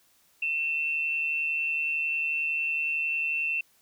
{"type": "tone pair together", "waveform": "sine", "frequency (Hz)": [2547, 2698], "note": ["D#7", "E7"], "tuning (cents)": [40, 40], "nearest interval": "minor second", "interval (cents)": 100, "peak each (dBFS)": [-35, -26], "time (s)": [0.42, 3.61], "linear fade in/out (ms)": 5, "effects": ["white hiss -64 dBFS RMS until 3.81 s"]}